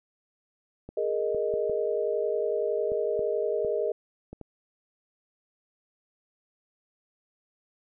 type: clicks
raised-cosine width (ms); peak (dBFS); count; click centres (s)
2; -27; 9; 0.89 / 1.347 / 1.539 / 1.697 / 2.919 / 3.193 / 3.648 / 4.33 / 4.413
type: chord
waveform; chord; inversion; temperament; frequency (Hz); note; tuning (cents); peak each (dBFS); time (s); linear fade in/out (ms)
sine; Ab suspended second; none; equal; 415.3 / 466.2 / 622.3; Ab4 / Bb4 / Eb5; 0 / 0 / 0; -29 / -29 / -30; 0.97-3.92; 5
effects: none